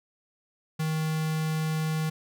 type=tone with notch filter; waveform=square; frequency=157.4 Hz; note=D#3; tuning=20 cents sharp; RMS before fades=-28 dBFS; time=0.79-2.1 s; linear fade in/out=10 ms; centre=570 Hz; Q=1.6; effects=none

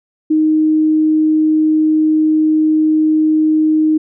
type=tone; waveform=sine; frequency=311.1 Hz; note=D#4; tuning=in tune; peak=-9 dBFS; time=0.3-3.98 s; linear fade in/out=10 ms; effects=none

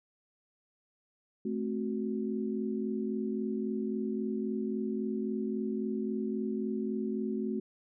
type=chord; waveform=sine; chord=F# diminished; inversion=first; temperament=equal with one note detuned; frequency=217.9 / 261.6 / 370 Hz; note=A3 / C4 / F#4; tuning=-17 / 0 / 0 cents; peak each=-33 / -37 / -36 dBFS; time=1.45-7.6 s; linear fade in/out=5 ms; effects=none

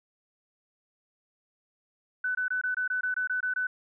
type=tone bursts; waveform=sine; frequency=1500 Hz; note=F#6; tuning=23 cents sharp; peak=-26 dBFS; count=11; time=2.24-3.67 s; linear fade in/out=5 ms; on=110 ms; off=22 ms; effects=none

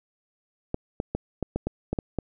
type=clicks; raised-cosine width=2 ms; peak=-13 dBFS; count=9; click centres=0.744 / 1.001 / 1.15 / 1.427 / 1.56 / 1.67 / 1.93 / 1.988 / 2.187 s; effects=none

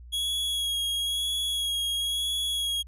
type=tone with vibrato; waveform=45% pulse; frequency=3322 Hz; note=G#7; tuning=in tune; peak=-26 dBFS; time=0.12-2.83 s; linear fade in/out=20 ms; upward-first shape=sine; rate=1 Hz; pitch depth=22 cents each way; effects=added 60 Hz sine -43 dBFS peak until 2.87 s + resampled to 32000 Hz

